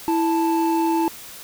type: tone pair together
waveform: triangle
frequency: 329.6 / 880 Hz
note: E4 / A5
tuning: 0 / 0 cents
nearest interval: octave + perfect fourth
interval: 1700 cents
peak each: -17 / -20 dBFS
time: 0.08-1.08 s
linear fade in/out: 0 ms
effects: white hiss -39 dBFS RMS until 1.43 s